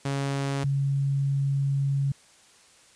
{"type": "tone pair in turn", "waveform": ["sawtooth", "sine"], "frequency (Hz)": [138.59, 138.59], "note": ["C#3", "C#3"], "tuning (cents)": [0, 0], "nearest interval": "unison", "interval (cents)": 0, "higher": "neither", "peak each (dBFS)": -22, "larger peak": "neither", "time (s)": [[0.05, 0.64], [0.64, 2.12]], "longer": "second", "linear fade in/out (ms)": 5, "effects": ["white hiss -56 dBFS RMS until 2.95 s", "resampled to 22050 Hz"]}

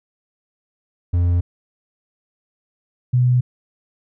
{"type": "tone pair in turn", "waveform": ["triangle", "sine"], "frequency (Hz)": [87.4, 124.65], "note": ["F2", "B2"], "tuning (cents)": [2, 16], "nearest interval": "tritone", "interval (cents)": 614, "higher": "second", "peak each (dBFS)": -12, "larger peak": "neither", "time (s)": [[1.13, 1.41], [3.13, 3.41]], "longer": "neither", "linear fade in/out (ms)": 10, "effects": []}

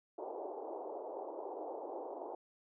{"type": "band-pass noise", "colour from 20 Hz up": "pink", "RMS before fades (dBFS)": -44, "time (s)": [0.18, 2.35], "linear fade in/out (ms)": 5, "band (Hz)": [340, 900], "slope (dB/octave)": 48, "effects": []}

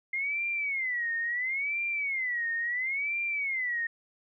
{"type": "tone with vibrato", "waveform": "sine", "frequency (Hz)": 2093, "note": "C7", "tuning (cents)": 0, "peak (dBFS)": -28, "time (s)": [0.13, 3.87], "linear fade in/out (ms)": 5, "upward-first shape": "sine", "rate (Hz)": 0.73, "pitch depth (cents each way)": 220, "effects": []}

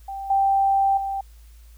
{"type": "tone with level steps", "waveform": "sine", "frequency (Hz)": 784, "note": "G5", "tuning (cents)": 0, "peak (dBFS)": [-29, -16, -24], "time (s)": [0.08, 1.21], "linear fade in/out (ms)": 5, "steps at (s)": [0.3, 0.97], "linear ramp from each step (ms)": 5, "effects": ["added 56 Hz sine -44 dBFS peak until 1.77 s", "white hiss -59 dBFS RMS until 1.77 s"]}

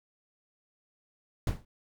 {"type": "noise with exponential decay", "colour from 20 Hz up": "brown", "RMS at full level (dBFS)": -23, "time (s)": [1.47, 1.65], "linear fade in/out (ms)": 2, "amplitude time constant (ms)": 38, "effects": []}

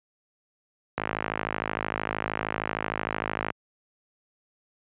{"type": "click train", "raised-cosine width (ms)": 0.5, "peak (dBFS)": -11, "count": 135, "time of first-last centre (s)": [0.98, 3.504], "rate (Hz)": 53.1, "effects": ["high-pass 80 Hz 12 dB/octave", "resampled to 8000 Hz"]}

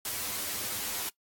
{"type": "noise with comb filter", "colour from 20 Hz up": "white", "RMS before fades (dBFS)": -34, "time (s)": [0.05, 1.09], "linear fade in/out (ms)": 2, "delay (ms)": 10, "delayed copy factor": 0.8, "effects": ["noise-tail reverb RT60 0.1 s tail -20 dB re dry", "AAC 64 kbps"]}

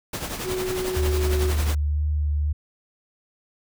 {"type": "noise with tremolo", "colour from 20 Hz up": "pink", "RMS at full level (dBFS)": -28, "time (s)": [0.13, 1.75], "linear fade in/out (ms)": 5, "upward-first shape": "triangle", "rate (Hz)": 11, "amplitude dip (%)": 65}
{"type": "tone", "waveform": "sine", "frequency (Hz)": 370, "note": "F#4", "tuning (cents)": 0, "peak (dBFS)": -25, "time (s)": [0.43, 1.54], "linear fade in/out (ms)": 50}
{"type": "tone with vibrato", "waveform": "sine", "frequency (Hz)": 74.5, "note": "D2", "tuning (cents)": 25, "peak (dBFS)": -20, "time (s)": [0.96, 2.53], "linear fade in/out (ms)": 10, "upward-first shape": "sine", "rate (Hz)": 2, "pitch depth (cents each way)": 19}
{"effects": []}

